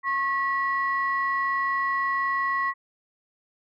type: tone pair together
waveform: sine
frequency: 1090.3 / 1936 Hz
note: C#6 / B6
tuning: -29 / -35 cents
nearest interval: minor seventh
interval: 994 cents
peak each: -24 / -26 dBFS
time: 0.03-2.74 s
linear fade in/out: 50 ms
effects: tanh soft clip ceiling -15 dBFS